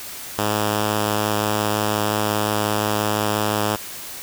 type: tone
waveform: 5% pulse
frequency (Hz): 105.7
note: G#2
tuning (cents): +31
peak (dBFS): -8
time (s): 0.38-3.76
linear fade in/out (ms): 5
effects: white hiss -34 dBFS RMS until 4.22 s